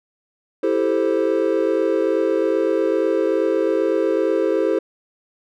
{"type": "chord", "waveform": "triangle", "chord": "A minor seventh", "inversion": "second", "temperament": "equal", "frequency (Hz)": [329.6, 392, 440, 523.3], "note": ["E4", "G4", "A4", "C5"], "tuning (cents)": [0, 0, 0, 0], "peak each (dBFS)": -20, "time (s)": [0.63, 4.79], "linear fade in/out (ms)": 5, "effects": []}